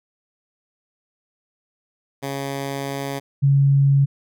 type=tone pair in turn; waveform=10% pulse / sine; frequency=138.4 / 139.01 Hz; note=C#3 / C#3; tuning=-2 / +5 cents; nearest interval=unison; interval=7 cents; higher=second; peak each=-17 / -12 dBFS; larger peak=second; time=2.22-3.2 / 3.42-4.06 s; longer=first; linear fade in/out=20 ms; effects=none